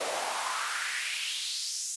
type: noise with high-pass filter sweep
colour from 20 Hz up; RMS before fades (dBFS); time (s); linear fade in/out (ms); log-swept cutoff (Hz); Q
pink; -33; 0-1.96; 10; 530 to 7100; 3
effects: resampled to 24000 Hz